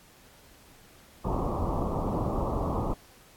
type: low-pass noise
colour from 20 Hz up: pink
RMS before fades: -29 dBFS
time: 1.24-2.94 s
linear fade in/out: 10 ms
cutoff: 1200 Hz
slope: 96 dB/octave
effects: pink hiss -56 dBFS RMS until 3.36 s + AAC 64 kbps